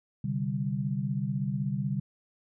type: chord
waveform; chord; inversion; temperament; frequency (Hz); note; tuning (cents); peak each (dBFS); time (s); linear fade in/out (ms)
sine; C suspended second; none; equal; 130.81 / 146.83 / 196; C3 / D3 / G3; 0 / 0 / 0; -32; 0.24-2; 5
effects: none